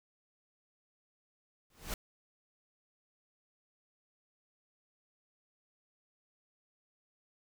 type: noise with exponential growth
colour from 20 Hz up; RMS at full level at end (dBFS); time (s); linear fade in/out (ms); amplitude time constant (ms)
pink; -34; 1.7-1.94; 2; 52
effects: none